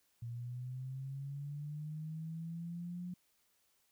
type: linear sweep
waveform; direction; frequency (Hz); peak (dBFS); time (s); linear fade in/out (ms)
sine; up; 116.54 to 180; -40; 0.22-3.14; 5
effects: white hiss -75 dBFS RMS until 3.91 s